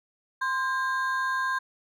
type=ring-modulated tone; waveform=triangle; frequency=1322 Hz; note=E6; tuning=5 cents sharp; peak=-20 dBFS; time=0.41-1.59 s; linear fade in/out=10 ms; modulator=282 Hz; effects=none